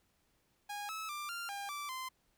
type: tone with pitch steps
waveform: sawtooth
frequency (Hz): 821 / 1298 / 1185 / 1391 / 803 / 1166 / 1036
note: G#5 / E6 / D6 / F6 / G5 / D6 / C6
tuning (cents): -20 / -27 / +15 / -7 / +41 / -13 / -17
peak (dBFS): -36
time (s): 0.69-2.09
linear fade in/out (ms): 10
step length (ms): 200
effects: pink hiss -75 dBFS RMS until 2.37 s